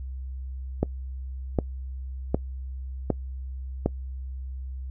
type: click train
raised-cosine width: 2 ms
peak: -8 dBFS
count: 5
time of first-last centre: 0.83-3.86 s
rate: 1.32 Hz
effects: noise-tail reverb RT60 0.1 s tail -23 dB re dry + added 65 Hz sine -32 dBFS peak until 4.9 s